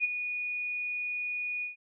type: tone with ADSR envelope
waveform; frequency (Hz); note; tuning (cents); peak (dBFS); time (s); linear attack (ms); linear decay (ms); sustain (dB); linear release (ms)
sine; 2460; D#7; -20; -22; 0-1.76; 42; 21; -9; 130
effects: none